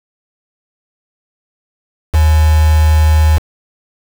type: tone with quantisation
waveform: sine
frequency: 77.78 Hz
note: D#2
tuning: in tune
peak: -6 dBFS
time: 2.13-3.39 s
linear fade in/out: 20 ms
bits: 3
effects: none